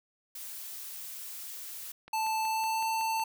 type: noise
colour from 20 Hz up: blue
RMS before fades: -42 dBFS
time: 0.35-1.92 s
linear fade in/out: 5 ms
type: click train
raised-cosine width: 0.3 ms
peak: -32 dBFS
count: 7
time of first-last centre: 2.08-3.197 s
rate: 5.37 Hz
type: tone with pitch glide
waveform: square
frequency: 880 to 891.3 Hz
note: A5 to A5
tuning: 0 to +22 cents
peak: -29 dBFS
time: 2.13-3.24 s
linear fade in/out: 5 ms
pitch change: +22 cents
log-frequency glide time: 2.43-2.88 s
effects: none